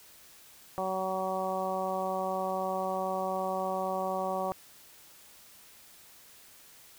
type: harmonic tone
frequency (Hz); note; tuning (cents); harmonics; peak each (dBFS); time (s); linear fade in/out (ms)
188.5; F#3; +32; 1 / 2 / 3 / 4 / 5 / 6; -40 / -39 / -34 / -34 / -39 / -38; 0.78-4.52; 0
effects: white hiss -55 dBFS RMS until 6.98 s